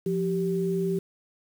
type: tone pair together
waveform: sine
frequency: 174.61 / 388.6 Hz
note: F3 / G4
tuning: 0 / -15 cents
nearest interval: octave + major second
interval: 1385 cents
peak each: -27 / -26 dBFS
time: 0.06-0.99 s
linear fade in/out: 5 ms
effects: 8-bit